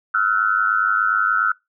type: tone cluster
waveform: sine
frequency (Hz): 1303 / 1393 / 1500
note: E6 / F6 / F#6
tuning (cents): -20 / -5 / +23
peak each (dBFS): -20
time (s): 0.14-1.52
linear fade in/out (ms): 5
effects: noise-tail reverb RT60 0.2 s tail -24 dB re dry